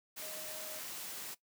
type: tone in noise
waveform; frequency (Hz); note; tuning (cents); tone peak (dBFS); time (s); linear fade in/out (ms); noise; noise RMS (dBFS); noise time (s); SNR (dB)
sine; 622.3; D#5; 0; -50; 0.21-0.8; 20; white; -44; 0.16-1.35; -9
effects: noise-tail reverb RT60 0.1 s tail -17 dB re dry + high-pass 150 Hz 12 dB/octave